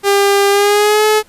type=tone with pitch glide; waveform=sawtooth; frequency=400 to 428.7 Hz; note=G4 to A4; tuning=+35 to -45 cents; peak=-5 dBFS; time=0.03-1.23 s; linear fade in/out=50 ms; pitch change=+120 cents; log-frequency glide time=0.5-1.05 s; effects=pink hiss -48 dBFS RMS until 1.28 s + resampled to 32000 Hz